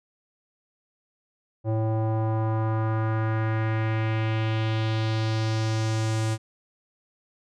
square tone with low-pass filter sweep, 110.5 Hz, A2, 8 cents sharp, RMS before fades -25 dBFS, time 1.64-6.38 s, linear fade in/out 50 ms, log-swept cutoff 620 to 8400 Hz, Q 1.9, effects none

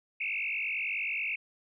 sine tone with frequency modulation, 2450 Hz, D#7, 27 cents flat, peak -30 dBFS, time 0.2-1.36 s, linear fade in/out 10 ms, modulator 49.2 Hz, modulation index 5.6, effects none

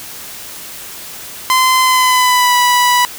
sawtooth tone with pitch glide, 1031 to 983.3 Hz, C6 to B5, -26 to -8 cents, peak -5 dBFS, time 1.5-3.05 s, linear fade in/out 0 ms, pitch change -82 cents, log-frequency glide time 1.81-2.54 s, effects white hiss -30 dBFS RMS until 3.18 s

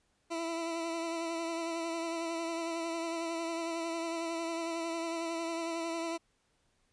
20% pulse tone with vibrato, 332 Hz, E4, 12 cents sharp, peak -29 dBFS, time 0.3-6.18 s, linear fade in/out 20 ms, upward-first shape triangle, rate 11 Hz, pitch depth 32 cents each way, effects pink hiss -74 dBFS RMS until 6.92 s + resampled to 22050 Hz

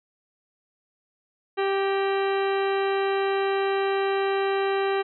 harmonic tone with a mistuned harmonic, 392 Hz, G4, in tune, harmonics 1 / 2 / 3 / 4 / 5 / 6 / 7 / 8 / 10, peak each -23 / -29 / -33 / -35 / -37 / -39 / -40 / -41 / -43 dBFS, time 1.57-5.03 s, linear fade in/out 20 ms, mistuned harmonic 5, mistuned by -42 cents, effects none

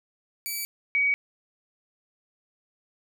5% pulse / sine tone pair in turn, 2302 / 2261 Hz, D7 / C#7, -35 / +34 cents, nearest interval unison, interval 31 cents, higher first, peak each -20 dBFS, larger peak neither, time 0.46-0.65 / 0.95-1.14 s, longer neither, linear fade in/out 0 ms, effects none

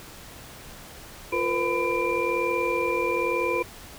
sine tone cluster, 349.8 / 465 / 506 / 1005 / 2373 Hz, F4 / A#4 / B4 / B5 / D7, +3 / -4 / +42 / +30 / +17 cents, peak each -29 dBFS, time 1.32-3.63 s, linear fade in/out 10 ms, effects pink hiss -44 dBFS RMS until 3.98 s

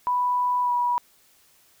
sine tone with pitch glide, 987.8 to 972.5 Hz, B5 to B5, 0 to -27 cents, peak -20 dBFS, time 0.07-0.98 s, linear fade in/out 0 ms, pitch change -27 cents, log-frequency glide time 0.62-0.72 s, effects white hiss -59 dBFS RMS until 1.8 s

